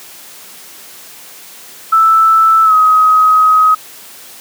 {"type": "tone with pitch glide", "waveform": "sine", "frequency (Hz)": [1318.5, 1264.8], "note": ["E6", "D#6"], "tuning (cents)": [0, 28], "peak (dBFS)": -5, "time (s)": [1.92, 3.75], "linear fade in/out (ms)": 10, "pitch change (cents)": -72, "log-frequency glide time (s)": [2.64, 2.74], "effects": ["white hiss -35 dBFS RMS until 4.4 s", "high-pass 150 Hz 12 dB/octave"]}